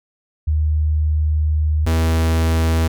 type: tone pair in turn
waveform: sine / 45% pulse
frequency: 76.7 / 81.12 Hz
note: D#2 / E2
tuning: -24 / -27 cents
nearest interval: minor second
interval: 97 cents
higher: second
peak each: -14 dBFS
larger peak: neither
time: 0.47-1.86 / 1.86-2.88 s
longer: first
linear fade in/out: 10 ms
effects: none